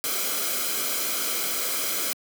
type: noise with comb filter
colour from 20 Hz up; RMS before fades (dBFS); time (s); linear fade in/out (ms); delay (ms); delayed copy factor
white; -27; 0.04-2.13; 0; 1.1; -0.65
effects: high-pass 200 Hz 12 dB/octave